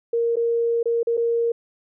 sine tone with dropouts, 466.2 Hz, A#4, in tune, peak -18 dBFS, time 0.13-1.52 s, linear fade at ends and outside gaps 5 ms, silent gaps 0.358-0.367 / 0.83-0.856 / 1.031-1.07 / 1.17-1.175 s, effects none

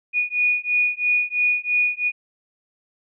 sine beating tone pair, 2458 / 2461 Hz, D#7 / D#7, -22 / -20 cents, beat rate 3 Hz, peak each -21 dBFS, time 0.13-2.12 s, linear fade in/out 50 ms, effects none

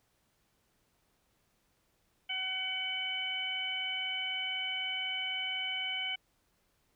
harmonic tone, 754 Hz, F#5, 32 cents sharp, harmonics 1 / 2 / 3 / 4, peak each -46 / -46 / -37 / -35 dBFS, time 2.29-6.16 s, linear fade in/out 10 ms, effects pink hiss -74 dBFS RMS until 6.95 s

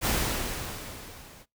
pink noise with level ramp, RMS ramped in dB -24 to -51 dBFS, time 0.01-1.46 s, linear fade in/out 50 ms, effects noise-tail reverb RT60 0.2 s tail -24 dB re dry

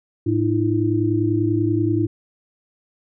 sine tone cluster, 107.8 / 307.5 / 337.8 Hz, A2 / D#4 / E4, -35 / -20 / +42 cents, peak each -21 dBFS, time 0.26-2.07 s, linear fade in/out 10 ms, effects none

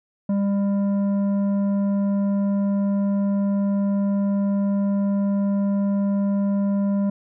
sine tone with tanh clipping, 199.7 Hz, G3, 32 cents sharp, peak -20 dBFS, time 0.29-7.1 s, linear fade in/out 5 ms, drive 9 dB, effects none

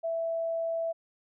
sine tone, 661 Hz, E5, 5 cents sharp, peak -28 dBFS, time 0.03-0.93 s, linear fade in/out 20 ms, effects none

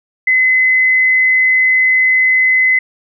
sine tone, 2035 Hz, C7, 49 cents flat, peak -8 dBFS, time 0.27-2.79 s, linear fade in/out 5 ms, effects none

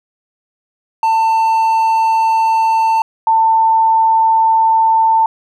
triangle / sine tone pair in turn, 894 / 894 Hz, A5 / A5, +27 / +27 cents, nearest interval unison, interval 0 cents, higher neither, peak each -8 dBFS, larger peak neither, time 1.03-3.02 / 3.27-5.26 s, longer neither, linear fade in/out 2 ms, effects none

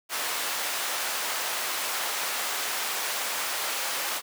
pink high-pass noise, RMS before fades -30 dBFS, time 0.09-4.22 s, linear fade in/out 50 ms, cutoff 800 Hz, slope 12 dB/octave, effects none

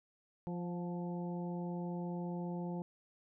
harmonic tone with a mistuned harmonic, 174.61 Hz, F3, in tune, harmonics 1 / 2 / 3 / 4 / 5, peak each -38 / -45 / -49 / -52 / -50 dBFS, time 0.47-2.82 s, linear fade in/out 0 ms, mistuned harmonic 4, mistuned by +36 cents, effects none

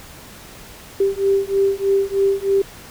sine beating tone pair, 391.4 / 394.6 Hz, G4 / G4, -3 / +11 cents, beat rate 3.2 Hz, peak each -18 dBFS, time 1-2.62 s, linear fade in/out 5 ms, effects pink hiss -40 dBFS RMS until 2.9 s

